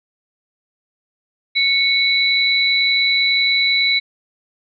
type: tone pair together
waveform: sine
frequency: 2217 / 3955 Hz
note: C#7 / B7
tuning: 0 / +2 cents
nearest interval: minor seventh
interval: 1002 cents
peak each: -16 dBFS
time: 1.55-4 s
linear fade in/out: 20 ms
effects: none